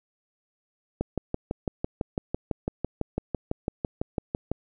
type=click train; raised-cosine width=2 ms; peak=-13 dBFS; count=22; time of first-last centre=1.01-4.516 s; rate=5.99 Hz; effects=none

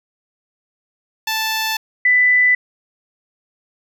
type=tone pair in turn; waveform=10% pulse / sine; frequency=880 / 1991.6 Hz; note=A5 / B6; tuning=0 / +14 cents; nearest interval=octave + major second; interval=1414 cents; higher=second; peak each=-10 dBFS; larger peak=neither; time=1.27-1.77 / 2.05-2.55 s; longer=neither; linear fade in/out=5 ms; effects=none

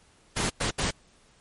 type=noise bursts at uneven times; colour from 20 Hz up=pink; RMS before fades=-27 dBFS; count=3; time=0.36-0.5 / 0.6-0.71 / 0.78-0.91 s; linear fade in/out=10 ms; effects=pink hiss -60 dBFS RMS until 1.4 s + MP3 48 kbps

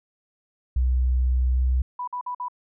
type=tone with pitch glide; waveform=sine; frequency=63 to 63.55 Hz; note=B1 to C2; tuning=+35 to -50 cents; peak=-18 dBFS; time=0.76-1.82 s; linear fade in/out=5 ms; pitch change=+15 cents; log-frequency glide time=1.54-1.59 s
type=tone bursts; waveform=sine; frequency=987.8 Hz; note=B5; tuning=in tune; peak=-27 dBFS; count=4; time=1.99-2.484 s; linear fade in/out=5 ms; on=86 ms; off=50 ms
effects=none

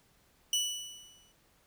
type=tone with exponential decay; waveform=25% pulse; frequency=2960 Hz; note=F#7; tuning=in tune; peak=-22 dBFS; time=0.53-1.32 s; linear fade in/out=2 ms; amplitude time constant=170 ms; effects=pink hiss -67 dBFS RMS until 1.66 s

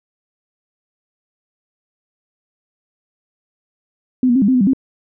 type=tone with pitch steps; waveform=sine; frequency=254.6 / 239.7 / 267.3 / 201.1 / 259.7 / 250.5 / 194.8 / 266.3 Hz; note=C4 / A#3 / C4 / G3 / C4 / B3 / G3 / C4; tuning=-47 / +48 / +37 / +44 / -13 / +25 / -11 / +31 cents; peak=-10 dBFS; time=4.23-4.734 s; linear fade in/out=2 ms; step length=63 ms; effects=none

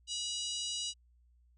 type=harmonic tone with a mistuned harmonic; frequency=971 Hz; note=B5; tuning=30 cents flat; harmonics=3 / 4 / 5 / 6 / 7 / 8 / 9; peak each=-39 / -41 / -43 / -45 / -46 / -47 / -48 dBFS; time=0.07-0.94 s; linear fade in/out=50 ms; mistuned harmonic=7; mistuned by=-20 cents; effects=added 60 Hz sine -63 dBFS peak until 1.57 s

